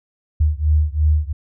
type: beating tone pair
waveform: sine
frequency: 75.1 / 78 Hz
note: D2 / D#2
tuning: +39 / +5 cents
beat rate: 2.9 Hz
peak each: -16 / -17 dBFS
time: 0.4-1.33 s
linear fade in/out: 10 ms
effects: none